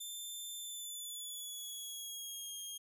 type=tone with pitch glide; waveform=15% pulse; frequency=3553 to 3239 Hz; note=A7 to G#7; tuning=+16 to -44 cents; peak=-36 dBFS; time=0-2.78 s; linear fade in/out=10 ms; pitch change=-160 cents; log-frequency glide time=0.58-2.53 s; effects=none